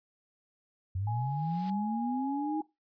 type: linear sweep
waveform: sine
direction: up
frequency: 89.5 to 317 Hz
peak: -30 dBFS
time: 0.95-2.61 s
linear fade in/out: 5 ms
type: noise with exponential growth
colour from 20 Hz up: white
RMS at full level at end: -46 dBFS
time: 1.01-1.7 s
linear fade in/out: 0 ms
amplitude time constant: 150 ms
type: tone with vibrato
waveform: sine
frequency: 830.6 Hz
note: G#5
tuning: in tune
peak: -35 dBFS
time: 1.07-2.62 s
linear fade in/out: 5 ms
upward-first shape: sine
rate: 1.8 Hz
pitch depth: 17 cents each way
effects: noise-tail reverb RT60 0.2 s tail -19 dB re dry + resampled to 11025 Hz